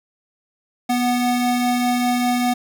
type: tone pair together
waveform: square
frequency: 245 / 740 Hz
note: B3 / F#5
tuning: -14 / 0 cents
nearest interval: octave + perfect fifth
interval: 1914 cents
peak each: -19 / -23 dBFS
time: 0.89-2.54 s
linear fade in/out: 10 ms
effects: none